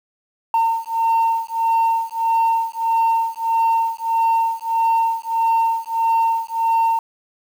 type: beating tone pair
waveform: sine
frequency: 909 / 910.6 Hz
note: A#5 / A#5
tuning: -44 / -41 cents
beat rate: 1.6 Hz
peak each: -17 dBFS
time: 0.54-6.99 s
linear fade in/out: 2 ms
effects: tanh soft clip ceiling -12 dBFS + 7-bit